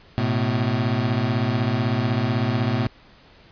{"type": "beating tone pair", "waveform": "25% pulse", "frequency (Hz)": [110, 126], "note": ["A2", "B2"], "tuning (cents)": [0, 35], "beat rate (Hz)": 16, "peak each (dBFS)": -19, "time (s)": [0.18, 2.87], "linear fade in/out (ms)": 0, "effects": ["pink hiss -51 dBFS RMS until 3.51 s", "resampled to 11025 Hz"]}